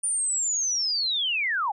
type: linear sweep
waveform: sine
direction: down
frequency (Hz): 9410 to 760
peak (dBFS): -23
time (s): 0.03-1.72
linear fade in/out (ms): 10
effects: none